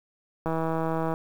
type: click train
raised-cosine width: 1 ms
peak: -15 dBFS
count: 111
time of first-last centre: 0.46-1.139 s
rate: 162 Hz
effects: 8-bit